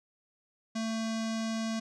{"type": "tone with low-pass filter", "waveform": "square", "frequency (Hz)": 223.5, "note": "A3", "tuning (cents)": 27, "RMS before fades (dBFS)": -33, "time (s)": [0.75, 1.8], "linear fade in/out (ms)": 10, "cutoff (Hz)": 6100, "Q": 2.2, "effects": []}